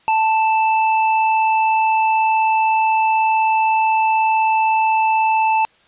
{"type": "tone", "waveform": "square", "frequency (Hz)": 881, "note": "A5", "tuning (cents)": 2, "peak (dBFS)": -14, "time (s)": [0.08, 5.65], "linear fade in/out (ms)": 0, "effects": ["white hiss -54 dBFS RMS until 5.87 s", "resampled to 8000 Hz"]}